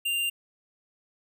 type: tone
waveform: square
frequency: 2788 Hz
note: F7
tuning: 4 cents flat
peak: -26 dBFS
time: 0.05-0.3 s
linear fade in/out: 10 ms
effects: none